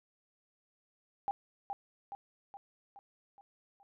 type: tone with echo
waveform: sine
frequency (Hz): 801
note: G5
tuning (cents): +37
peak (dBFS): -30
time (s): 1.28-1.31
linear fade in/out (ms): 0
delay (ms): 420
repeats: 6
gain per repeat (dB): -5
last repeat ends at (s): 3.83
effects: none